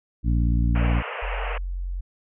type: harmonic tone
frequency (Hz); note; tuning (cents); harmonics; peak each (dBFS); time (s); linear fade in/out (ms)
58.3; A#1; +1; 1 / 2 / 3 / 4 / 5; -19 / -25 / -29 / -31 / -33; 0.23-1.03; 50
type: band-pass noise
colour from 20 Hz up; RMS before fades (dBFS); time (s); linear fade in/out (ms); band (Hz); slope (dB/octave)
pink; -32; 0.75-1.58; 5; 440 to 2900; 96
type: tone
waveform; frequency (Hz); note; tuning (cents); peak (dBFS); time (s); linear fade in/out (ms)
sine; 45; F#1; -47; -26; 1.22-2.01; 10
effects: none